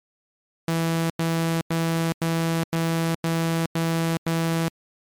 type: tone bursts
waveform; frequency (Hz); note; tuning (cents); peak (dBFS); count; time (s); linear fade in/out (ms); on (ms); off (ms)
sawtooth; 164.81; E3; 0; -17; 8; 0.68-4.684; 2; 420; 92
effects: MP3 96 kbps